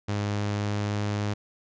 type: tone with pitch glide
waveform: sawtooth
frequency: 102.9 to 103.56 Hz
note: G#2 to G#2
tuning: -16 to -4 cents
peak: -22 dBFS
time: 0.08-1.34 s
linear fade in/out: 10 ms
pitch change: +12 cents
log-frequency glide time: 0.34-1 s
effects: resampled to 16000 Hz